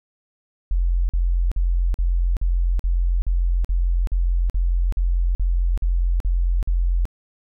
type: tone bursts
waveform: sine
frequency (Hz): 43.65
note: F1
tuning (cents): 0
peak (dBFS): -16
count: 15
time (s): 0.71-7.054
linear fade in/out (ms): 0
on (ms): 380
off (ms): 46
effects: none